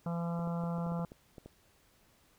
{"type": "harmonic tone", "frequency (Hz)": 170, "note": "F3", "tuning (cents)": -46, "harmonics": [1, 3, 4, 5, 6, 7, 8], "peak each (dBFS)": [-33, -43, -45, -47, -49, -50, -51], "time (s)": [0.06, 1.05], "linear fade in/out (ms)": 2}
{"type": "clicks", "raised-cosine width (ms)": 2, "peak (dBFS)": -34, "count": 10, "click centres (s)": [0.393, 0.474, 0.637, 0.783, 0.865, 0.92, 0.994, 1.119, 1.382, 1.46]}
{"effects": ["pink hiss -67 dBFS RMS until 2.38 s"]}